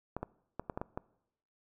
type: clicks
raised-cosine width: 1 ms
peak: -22 dBFS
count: 7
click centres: 0.166 / 0.23 / 0.596 / 0.698 / 0.775 / 0.815 / 0.975 s
effects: noise-tail reverb RT60 0.8 s tail -22 dB re dry